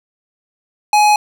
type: tone with hard clipping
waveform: sine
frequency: 839 Hz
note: G#5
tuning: 17 cents sharp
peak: -10 dBFS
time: 0.93-1.16 s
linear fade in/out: 2 ms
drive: 18 dB
effects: none